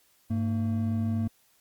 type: tone pair together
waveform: triangle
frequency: 101.19 / 226.9 Hz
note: G#2 / A#3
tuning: -45 / -47 cents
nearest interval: octave + major second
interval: 1398 cents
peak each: -26 dBFS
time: 0.3-1.28 s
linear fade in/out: 10 ms
effects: white hiss -65 dBFS RMS until 1.6 s + Opus 48 kbps